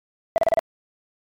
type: tone bursts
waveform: sine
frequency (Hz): 660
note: E5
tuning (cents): +2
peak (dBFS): -12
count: 5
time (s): 0.36-0.592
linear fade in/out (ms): 0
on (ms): 20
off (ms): 33
effects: tanh soft clip ceiling -13 dBFS + MP3 96 kbps